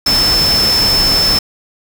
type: tone in noise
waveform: sine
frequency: 5274 Hz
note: E8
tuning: in tune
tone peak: -10 dBFS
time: 0.06-1.39 s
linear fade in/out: 5 ms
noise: pink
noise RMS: -18 dBFS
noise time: 0.06-1.39 s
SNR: +5 dB
effects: none